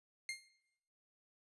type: tone with exponential decay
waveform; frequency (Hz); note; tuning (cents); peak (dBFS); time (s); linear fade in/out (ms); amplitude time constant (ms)
sawtooth; 2120; C7; +22; -33; 0.29-0.49; 1; 43
effects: noise-tail reverb RT60 0.8 s tail -17 dB re dry + resampled to 24000 Hz